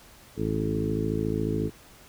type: harmonic tone with a mistuned harmonic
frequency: 54 Hz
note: A1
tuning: 32 cents flat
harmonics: 1 / 2 / 3 / 4 / 5 / 6 / 7 / 8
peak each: -37 / -32 / -32 / -33 / -33 / -32 / -37 / -32 dBFS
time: 0.36-1.71 s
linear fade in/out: 50 ms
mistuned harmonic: 2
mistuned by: -18 cents
effects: pink hiss -52 dBFS RMS until 2.08 s